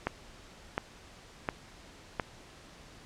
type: click train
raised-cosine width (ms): 0.5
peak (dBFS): -14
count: 4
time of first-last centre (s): 0.07-2.198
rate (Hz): 1.41
effects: pink hiss -53 dBFS RMS until 3.05 s + low-pass 7000 Hz 12 dB/octave